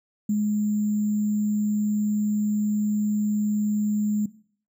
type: tone with sample-and-hold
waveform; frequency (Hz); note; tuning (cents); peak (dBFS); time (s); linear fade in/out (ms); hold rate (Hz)
sine; 209.7; G#3; +17; -20; 0.29-4.26; 5; 7350
effects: noise-tail reverb RT60 0.5 s tail -18 dB re dry